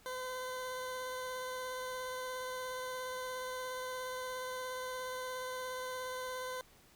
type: tone with vibrato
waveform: 20% pulse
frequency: 510 Hz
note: C5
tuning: 44 cents flat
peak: -34 dBFS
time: 0.06-6.61 s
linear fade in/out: 0 ms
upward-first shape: sine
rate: 17 Hz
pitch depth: 11 cents each way
effects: pink hiss -63 dBFS RMS until 6.95 s